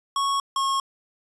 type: tone pair in turn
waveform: square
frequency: 1105 / 1087.9 Hz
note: C#6 / C#6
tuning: -6 / -33 cents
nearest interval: unison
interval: 27 cents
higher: first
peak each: -22 dBFS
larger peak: neither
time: 0.16-0.4 / 0.56-0.8 s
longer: neither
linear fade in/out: 2 ms
effects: resampled to 22050 Hz